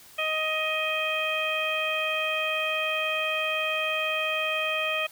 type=harmonic tone with a mistuned harmonic; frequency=626 Hz; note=D#5; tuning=10 cents sharp; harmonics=1 / 2 / 3 / 4 / 5; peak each=-31 / -33 / -36 / -28 / -33 dBFS; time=0.18-5.07 s; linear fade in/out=10 ms; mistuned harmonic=5; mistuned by=+26 cents; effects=white hiss -51 dBFS RMS until 5.11 s